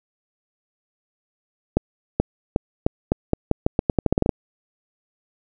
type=accelerating click train; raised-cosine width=2 ms; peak=-3 dBFS; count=17; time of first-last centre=1.77-4.292 s; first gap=430 ms; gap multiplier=0.84; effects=none